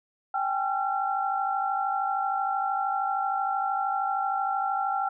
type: tone cluster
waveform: sine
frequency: 781 / 834 / 1363 Hz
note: G5 / G#5 / F6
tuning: -7 / +7 / -43 cents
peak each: -27 / -32 / -30 dBFS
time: 0.34-5.09 s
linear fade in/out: 5 ms
effects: none

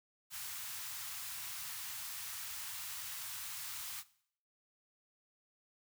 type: band-stop noise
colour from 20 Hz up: white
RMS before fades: -44 dBFS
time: 0.3-4.04 s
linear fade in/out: 50 ms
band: 130 to 910 Hz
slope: 24 dB/octave
effects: noise-tail reverb RT60 0.6 s tail -18 dB re dry + high-pass 80 Hz 12 dB/octave

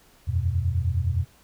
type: chord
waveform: sine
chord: E suspended second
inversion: none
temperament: equal with one note detuned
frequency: 82.69 / 92.5 / 123.47 Hz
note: E2 / F#2 / B2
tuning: +6 / 0 / 0 cents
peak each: -25 / -25 / -28 dBFS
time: 0.27-1.25 s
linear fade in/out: 20 ms
effects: pink hiss -57 dBFS RMS until 1.43 s

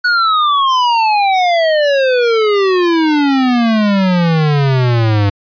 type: exponential sweep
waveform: square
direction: down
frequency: 1480 to 98.8 Hz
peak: -10 dBFS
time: 0.04-5.3 s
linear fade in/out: 10 ms
effects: resampled to 11025 Hz

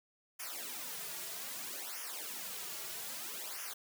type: noise with flanger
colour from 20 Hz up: white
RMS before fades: -43 dBFS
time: 0.39-3.74 s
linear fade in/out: 10 ms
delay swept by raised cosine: 0.24 to 3.94 ms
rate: 0.62 Hz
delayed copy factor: -0.9
effects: high-pass 200 Hz 12 dB/octave

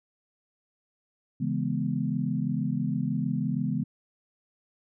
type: chord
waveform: sine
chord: C# minor seventh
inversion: none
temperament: equal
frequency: 138.59 / 164.81 / 207.7 / 246.9 Hz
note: C#3 / E3 / G#3 / B3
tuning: 0 / 0 / 0 / 0 cents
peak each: -31 dBFS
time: 1.4-3.84 s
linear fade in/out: 10 ms
effects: none

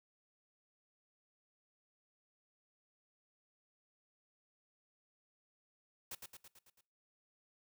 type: noise with echo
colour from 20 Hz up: white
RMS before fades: -45 dBFS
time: 6.11-6.15 s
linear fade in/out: 5 ms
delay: 110 ms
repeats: 6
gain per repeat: -4 dB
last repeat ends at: 6.81 s
effects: noise-tail reverb RT60 0.4 s tail -21 dB re dry

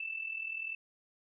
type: tone with amplitude modulation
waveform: sine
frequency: 2649 Hz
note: E7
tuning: 8 cents sharp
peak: -33 dBFS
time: 0-0.75 s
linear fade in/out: 5 ms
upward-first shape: sine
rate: 40.4 Hz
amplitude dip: 70%
effects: none

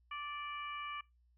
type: harmonic tone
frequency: 585 Hz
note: D5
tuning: 7 cents flat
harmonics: 2 / 3 / 4 / 5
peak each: -42 / -52 / -47 / -51 dBFS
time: 0.11-1.01 s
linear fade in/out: 5 ms
effects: noise-tail reverb RT60 0.2 s tail -21 dB re dry + added 60 Hz sine -67 dBFS peak until 1.37 s

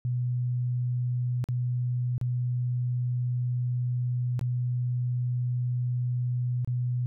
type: tone with dropouts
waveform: sine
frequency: 123.47 Hz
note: B2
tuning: in tune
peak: -25 dBFS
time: 0.05-7.06 s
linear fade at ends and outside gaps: 0 ms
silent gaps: 1.441-1.487 / 2.18-2.213 / 4.393-4.412 / 6.647-6.675 s
effects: none

